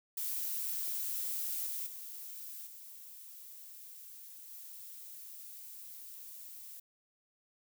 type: noise with level steps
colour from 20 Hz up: violet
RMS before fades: -37 / -39 / -46 / -51 / -49 dBFS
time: 0.17-6.8 s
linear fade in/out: 5 ms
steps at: 1.66 / 1.86 / 2.66 / 4.5 s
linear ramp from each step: 10 ms
effects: none